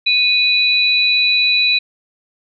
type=tone pair together; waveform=sine; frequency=2489 / 3948 Hz; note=D#7 / B7; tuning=0 / -1 cents; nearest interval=minor sixth; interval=799 cents; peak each=-14 dBFS; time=0.06-1.79 s; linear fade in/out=10 ms; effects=none